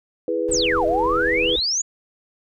sine chord, E major, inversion none, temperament equal, 329.6 / 415.3 / 493.9 Hz, E4 / G#4 / B4, 0 / 0 / 0 cents, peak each -26 / -26 / -22 dBFS, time 0.28-1.56 s, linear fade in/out 2 ms
brown noise with tremolo, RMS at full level -33 dBFS, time 0.48-1.6 s, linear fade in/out 5 ms, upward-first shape triangle, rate 18 Hz, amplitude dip 30%
sine exponential two-way sweep, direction down then up, 8820 to 598 to 7020 Hz, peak -19 dBFS, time 0.51-1.82 s, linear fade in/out 10 ms, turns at 0.86 s
effects none

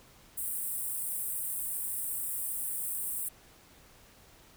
pink high-pass noise, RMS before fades -35 dBFS, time 0.37-3.29 s, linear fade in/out 10 ms, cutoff 8200 Hz, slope 96 dB/octave, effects pink hiss -58 dBFS RMS until 4.56 s

